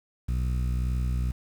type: tone with low-pass filter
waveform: sawtooth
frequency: 62.1 Hz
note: B1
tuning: 10 cents sharp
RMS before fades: -27 dBFS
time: 0.28-1.32 s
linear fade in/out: 10 ms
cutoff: 150 Hz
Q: 0.91
effects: 8-bit